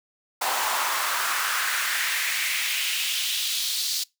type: noise with high-pass filter sweep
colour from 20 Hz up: pink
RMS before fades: -26 dBFS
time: 0.41-4.04 s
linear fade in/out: 10 ms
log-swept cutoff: 820 to 4500 Hz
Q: 2.4
effects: noise-tail reverb RT60 0.2 s tail -23 dB re dry